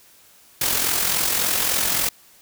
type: noise with amplitude modulation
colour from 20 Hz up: white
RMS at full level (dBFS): -19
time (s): 0.61-2.09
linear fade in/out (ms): 5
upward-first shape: sine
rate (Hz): 43.5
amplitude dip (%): 50
effects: white hiss -52 dBFS RMS until 2.41 s